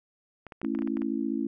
clicks, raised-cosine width 0.5 ms, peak -27 dBFS, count 10, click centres 0.467 / 0.522 / 0.616 / 0.648 / 0.75 / 0.789 / 0.821 / 0.875 / 0.97 / 1.019 s
sine chord, A major, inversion none, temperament just, 220 / 275 / 330 Hz, A3 / C#4 / E4, 0 / -14 / +2 cents, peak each -32 / -30 / -32 dBFS, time 0.63-1.47 s, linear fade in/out 5 ms
effects none

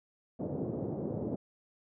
pink band-pass noise, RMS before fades -36 dBFS, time 0.39-1.36 s, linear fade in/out 10 ms, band 120 to 550 Hz, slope 24 dB/octave, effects none

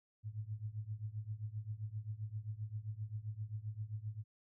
sine tone with tremolo, 107.2 Hz, A2, 45 cents flat, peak -36 dBFS, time 0.23-4.24 s, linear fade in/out 50 ms, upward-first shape triangle, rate 7.6 Hz, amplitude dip 95%, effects none

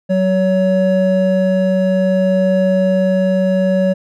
triangle tone pair together, 187.6 / 562.2 Hz, F#3 / C#5, +24 / +24 cents, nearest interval octave + perfect fifth, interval 1900 cents, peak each -12 dBFS, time 0.09-3.94 s, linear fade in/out 20 ms, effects none

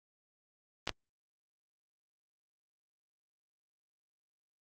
clicks, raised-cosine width 0.2 ms, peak -14 dBFS, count 2, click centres 0.875 / 0.893 s, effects Opus 32 kbps

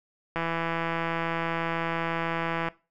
click train, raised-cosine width 0.5 ms, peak -14 dBFS, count 387, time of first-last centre 0.36-2.685 s, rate 166 Hz, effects noise-tail reverb RT60 0.3 s tail -20 dB re dry

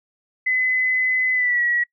sine tone with pitch glide, 2022 to 1921.8 Hz, B6 to B6, +40 to -48 cents, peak -17 dBFS, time 0.46-1.84 s, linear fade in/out 10 ms, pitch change -88 cents, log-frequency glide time 1.33-1.62 s, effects noise-tail reverb RT60 0.1 s tail -25 dB re dry

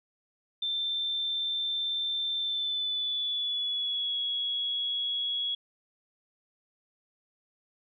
sine tone with pitch glide, 3561 to 3342 Hz, A7 to G#7, +20 to +10 cents, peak -28 dBFS, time 0.62-5.55 s, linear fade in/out 5 ms, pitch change -110 cents, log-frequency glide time 2.37-4.18 s, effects none

